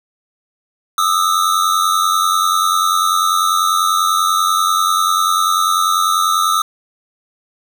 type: tone pair together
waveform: square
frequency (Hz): 1217 / 1307.2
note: D#6 / E6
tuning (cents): -39 / -15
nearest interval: minor second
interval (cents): 124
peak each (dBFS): -16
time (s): 0.98-6.62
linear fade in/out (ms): 2
effects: none